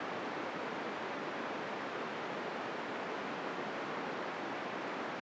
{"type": "band-pass noise", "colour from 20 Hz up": "pink", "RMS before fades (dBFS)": -40, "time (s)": [0, 5.2], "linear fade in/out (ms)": 5, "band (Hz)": [260, 1900], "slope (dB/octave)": 12, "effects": ["high-pass 150 Hz 12 dB/octave", "resampled to 16000 Hz"]}